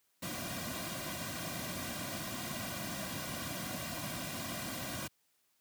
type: noise with comb filter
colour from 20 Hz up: pink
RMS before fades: -40 dBFS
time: 0.22-5.08 s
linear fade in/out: 10 ms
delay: 2.3 ms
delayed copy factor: -0.85
effects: white hiss -75 dBFS RMS until 5.6 s + high-pass 80 Hz 12 dB/octave